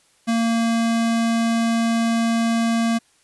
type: tone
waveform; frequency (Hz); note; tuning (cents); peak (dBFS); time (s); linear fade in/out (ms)
square; 229.5; A#3; -27; -18; 0.27-2.99; 20
effects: white hiss -59 dBFS RMS until 3.23 s + resampled to 24000 Hz